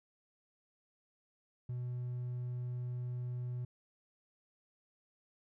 triangle tone, 123.47 Hz, B2, in tune, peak -34 dBFS, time 1.69-3.65 s, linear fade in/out 5 ms, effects tanh soft clip ceiling -30 dBFS

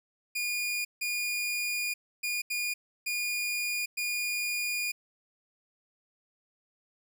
sawtooth tone bursts at uneven times, 2434 Hz, D#7, 39 cents flat, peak -26 dBFS, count 6, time 0.35-0.85 / 1.01-1.94 / 2.23-2.42 / 2.5-2.74 / 3.06-3.86 / 3.97-4.92 s, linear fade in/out 10 ms, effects none

